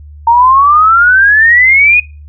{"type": "exponential sweep", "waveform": "sine", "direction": "up", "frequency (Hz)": [914, 2500], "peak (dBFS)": -3, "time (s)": [0.27, 2], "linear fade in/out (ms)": 5, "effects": ["noise-tail reverb RT60 0.3 s tail -23 dB re dry", "added 74 Hz sine -29 dBFS peak until 2.28 s"]}